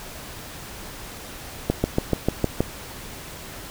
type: slowing click train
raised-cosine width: 2 ms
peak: -5 dBFS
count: 7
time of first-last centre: 1.7-2.606 s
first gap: 140 ms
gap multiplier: 1.03
effects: pink hiss -38 dBFS RMS until 3.7 s